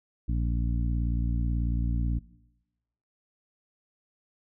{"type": "harmonic tone", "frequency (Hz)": 58.27, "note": "A#1", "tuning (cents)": 0, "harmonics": [1, 2, 3, 4, 5], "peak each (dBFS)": [-26, -32, -36, -38, -40], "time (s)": [0.28, 2.19], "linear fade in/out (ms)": 10, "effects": ["noise-tail reverb RT60 1.0 s tail -20 dB re dry"]}